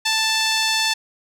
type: tone with band-pass filter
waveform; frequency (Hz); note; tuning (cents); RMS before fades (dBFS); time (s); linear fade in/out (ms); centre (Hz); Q
sawtooth; 882; A5; +4; -20; 0.05-0.94; 10; 4400; 1.2
effects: none